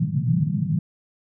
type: band-pass noise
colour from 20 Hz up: pink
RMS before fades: -22 dBFS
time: 0-0.79 s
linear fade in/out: 5 ms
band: 120 to 190 Hz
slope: 48 dB/octave
effects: none